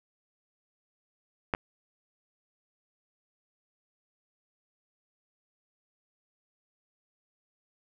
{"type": "clicks", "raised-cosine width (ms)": 0.5, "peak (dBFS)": [-11, -23], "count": 2, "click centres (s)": [1.538, 1.549], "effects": []}